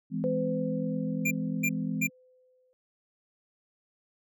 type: chord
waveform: sine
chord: E augmented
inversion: none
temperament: equal with one note detuned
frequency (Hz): 164.81 / 207.7 / 256.2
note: E3 / G#3 / B#3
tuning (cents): 0 / 0 / -36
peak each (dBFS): -33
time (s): 0.1-2.1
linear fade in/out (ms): 50
type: tone with exponential decay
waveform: sine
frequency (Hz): 509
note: C5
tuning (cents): -48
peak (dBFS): -26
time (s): 0.24-2.73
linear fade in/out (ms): 0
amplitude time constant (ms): 540
type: tone bursts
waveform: square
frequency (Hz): 2384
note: D7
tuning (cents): +25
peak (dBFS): -26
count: 3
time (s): 1.25-2.073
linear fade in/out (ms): 10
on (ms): 61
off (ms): 320
effects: none